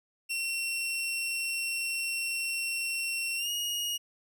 sawtooth tone with pitch glide, 2722 to 2876 Hz, F7 to F#7, -45 to -50 cents, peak -27 dBFS, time 0.29-3.98 s, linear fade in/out 20 ms, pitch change +95 cents, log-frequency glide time 3.37-3.49 s, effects none

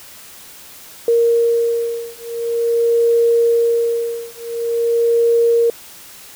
sine beating tone pair, 466.2 / 466.66 Hz, A#4 / A#4, 0 / +2 cents, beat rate 0.46 Hz, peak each -16 dBFS, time 1.08-5.7 s, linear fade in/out 2 ms, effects white hiss -39 dBFS RMS until 6.35 s

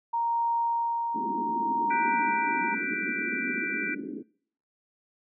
sine tone with tremolo, 932.3 Hz, A#5, in tune, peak -23 dBFS, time 0.13-2.75 s, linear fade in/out 10 ms, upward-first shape sine, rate 0.66 Hz, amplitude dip 40%
pink band-pass noise, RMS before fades -36 dBFS, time 1.14-4.23 s, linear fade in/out 20 ms, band 210 to 380 Hz, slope 48 dB/octave
sine chord, G major seventh, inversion third, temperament equal, 1480 / 1568 / 1975.5 / 2349 Hz, F#6 / G6 / B6 / D7, 0 / 0 / 0 / 0 cents, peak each -34 / -38 / -38 / -32 dBFS, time 1.9-3.95 s, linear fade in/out 10 ms
effects noise-tail reverb RT60 0.6 s tail -24 dB re dry

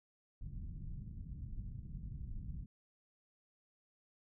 pink low-pass noise, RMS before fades -45 dBFS, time 0.41-2.66 s, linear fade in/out 5 ms, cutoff 170 Hz, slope 24 dB/octave, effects none

